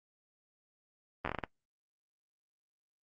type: slowing click train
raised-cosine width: 0.5 ms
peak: -19 dBFS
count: 8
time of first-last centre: 1.25-1.438 s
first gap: 11 ms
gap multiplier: 1.29
effects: noise-tail reverb RT60 0.1 s tail -19 dB re dry + Opus 32 kbps